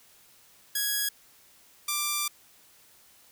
5% pulse tone pair in turn, 1661.2 / 1180.3 Hz, G#6 / D6, 0 / +8 cents, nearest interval tritone, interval 592 cents, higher first, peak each -15 dBFS, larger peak neither, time 0.75-1.09 / 1.88-2.28 s, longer second, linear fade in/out 5 ms, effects white hiss -58 dBFS RMS until 3.31 s

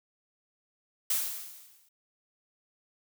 blue noise with exponential decay, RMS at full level -26 dBFS, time 1.1-1.89 s, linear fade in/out 5 ms, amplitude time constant 170 ms, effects none

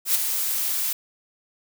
blue noise with ADSR envelope, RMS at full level -18 dBFS, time 0.05-0.93 s, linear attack 100 ms, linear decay 11 ms, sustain -7 dB, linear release 5 ms, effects none

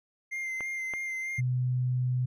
triangle tone with vibrato, 2093 Hz, C7, in tune, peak -30 dBFS, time 0.31-1.41 s, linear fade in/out 20 ms, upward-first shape sine, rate 3.2 Hz, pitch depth 21 cents each way
clicks, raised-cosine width 0.5 ms, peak -24 dBFS, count 2, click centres 0.607 / 0.937 s
sine tone, 126 Hz, B2, 35 cents sharp, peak -25 dBFS, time 1.38-2.26 s, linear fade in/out 10 ms
effects none

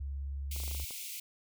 sine tone with vibrato, 69.3 Hz, C#2, in tune, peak -35 dBFS, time 0-0.85 s, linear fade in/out 10 ms, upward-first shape sine, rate 19 Hz, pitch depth 15 cents each way
white high-pass noise, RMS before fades -42 dBFS, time 0.51-1.2 s, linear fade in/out 5 ms, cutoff 2100 Hz, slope 96 dB/octave
clicks, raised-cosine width 1 ms, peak -36 dBFS, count 8, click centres 0.563 / 0.602 / 0.636 / 0.679 / 0.713 / 0.749 / 0.799 / 0.908 s
effects none

